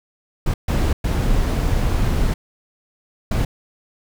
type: noise bursts at uneven times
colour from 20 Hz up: brown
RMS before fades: -18 dBFS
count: 4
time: 0.46-0.54 / 0.68-0.93 / 1.04-2.34 / 3.31-3.45 s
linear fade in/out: 5 ms
effects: none